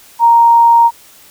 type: tone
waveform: sine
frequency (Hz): 932.3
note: A#5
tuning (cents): 0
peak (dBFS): -4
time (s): 0.19-0.91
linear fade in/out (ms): 50
effects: white hiss -42 dBFS RMS until 1.3 s